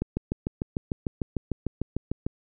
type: click train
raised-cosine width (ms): 3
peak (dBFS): -14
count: 16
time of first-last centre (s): 0.02-2.266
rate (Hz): 6.68
effects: none